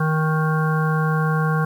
harmonic tone, 156.7 Hz, D#3, 13 cents sharp, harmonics 1 / 3 / 5 / 7 / 9 / 10, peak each -18 / -28 / -30 / -27 / -29 / -31 dBFS, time 0-1.65 s, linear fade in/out 5 ms, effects 8-bit

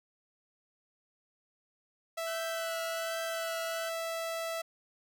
sawtooth tone, 659.3 Hz, E5, in tune, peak -30 dBFS, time 2.17-4.62 s, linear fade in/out 10 ms
sawtooth tone with vibrato, 1500 Hz, F#6, 23 cents sharp, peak -38 dBFS, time 2.26-3.9 s, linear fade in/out 20 ms, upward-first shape triangle, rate 1.3 Hz, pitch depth 86 cents each way
effects none

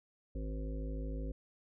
harmonic tone, 53.1 Hz, G#1, 39 cents sharp, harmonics 1 / 3 / 5 / 7 / 9 / 10, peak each -37 / -47 / -46 / -52 / -52 / -52 dBFS, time 0.35-1.32 s, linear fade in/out 5 ms, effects none

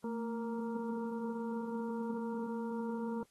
harmonic tone with a mistuned harmonic, 233.1 Hz, A#3, in tune, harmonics 1 / 2 / 4 / 5 / 6, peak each -37 / -41 / -45 / -57 / -56 dBFS, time 0.04-3.23 s, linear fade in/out 2 ms, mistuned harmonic 1, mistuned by -54 cents, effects white hiss -72 dBFS RMS until 3.3 s + AAC 32 kbps

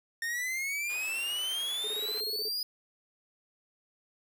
45% pulse exponential sweep, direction up, 1819 to 4978 Hz, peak -31 dBFS, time 0.22-2.63 s, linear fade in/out 2 ms
white band-pass noise, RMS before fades -49 dBFS, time 0.89-2.21 s, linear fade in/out 10 ms, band 400 to 3000 Hz, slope 12 dB/octave
sine tone bursts, 427.8 Hz, A4, 49 cents flat, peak -38 dBFS, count 11, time 1.84-2.484 s, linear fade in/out 2 ms, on 34 ms, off 27 ms
effects none

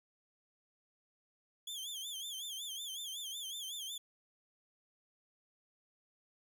sawtooth tone with vibrato, 3322 Hz, G#7, in tune, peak -38 dBFS, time 1.67-3.98 s, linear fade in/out 5 ms, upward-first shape sine, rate 5.4 Hz, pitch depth 130 cents each way, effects none

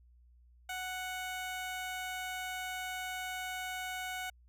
15% pulse tone, 740 Hz, F#5, in tune, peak -31 dBFS, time 0.69-4.3 s, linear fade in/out 5 ms, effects added 60 Hz sine -59 dBFS peak until 4.48 s

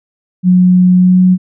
sine tone with pitch glide, 181.7 to 183.6 Hz, F#3 to F#3, -31 to -13 cents, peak -4 dBFS, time 0.43-1.38 s, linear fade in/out 50 ms, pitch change +18 cents, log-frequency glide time 0.97-1.21 s, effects none

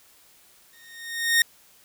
sawtooth tone with exponential growth, 1850 Hz, A#6, 14 cents flat, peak -11 dBFS, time 0.73-1.42 s, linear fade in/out 2 ms, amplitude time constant 150 ms, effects white hiss -56 dBFS RMS until 1.84 s

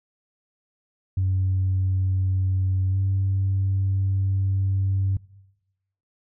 sine tone with pitch glide, 94.2 to 96.62 Hz, F#2 to G2, +32 to -25 cents, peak -18 dBFS, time 1.17-5.17 s, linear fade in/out 5 ms, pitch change +43 cents, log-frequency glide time 2.9-2.97 s, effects noise-tail reverb RT60 1.0 s tail -23 dB re dry + tanh soft clip ceiling -16 dBFS

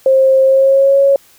sine tone with pitch glide, 531 to 552.9 Hz, C5 to C#5, +25 to -5 cents, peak -6 dBFS, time 0.06-1.16 s, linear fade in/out 2 ms, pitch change +70 cents, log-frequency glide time 0.43-0.99 s, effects white hiss -47 dBFS RMS until 1.38 s

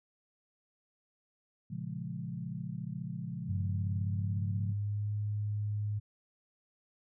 sine chord, Bb minor seventh, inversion none, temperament equal with one note detuned, 116.54 / 138.59 / 172.71 / 207.7 Hz, Bb2 / Db3 / F3 / Ab3, 0 / 0 / -19 / 0 cents, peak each -43 / -41 / -40 / -45 dBFS, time 1.7-4.73 s, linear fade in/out 10 ms
sine tone with pitch glide, 96.3 to 104.41 Hz, G2 to G#2, -30 to +10 cents, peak -31 dBFS, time 3.48-6 s, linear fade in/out 20 ms, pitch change +140 cents, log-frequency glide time 3.62-5.11 s
effects none

